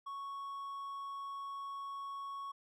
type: tone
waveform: triangle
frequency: 1108.7 Hz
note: C#6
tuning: in tune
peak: -39 dBFS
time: 0.06-2.52 s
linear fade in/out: 10 ms
effects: none